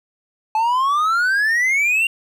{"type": "exponential sweep", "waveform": "triangle", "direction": "up", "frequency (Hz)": [860, 2798], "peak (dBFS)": -13, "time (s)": [0.55, 2.07], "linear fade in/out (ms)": 2, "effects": []}